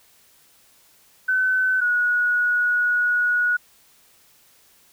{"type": "tone pair in turn", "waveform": "sine", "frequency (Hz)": [1517, 1457.9], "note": ["F#6", "F#6"], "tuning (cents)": [43, -26], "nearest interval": "minor second", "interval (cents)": 69, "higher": "first", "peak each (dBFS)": -17, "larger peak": "neither", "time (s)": [[1.28, 1.81], [1.81, 3.57]], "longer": "second", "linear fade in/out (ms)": 10, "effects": ["white hiss -56 dBFS RMS until 4.92 s"]}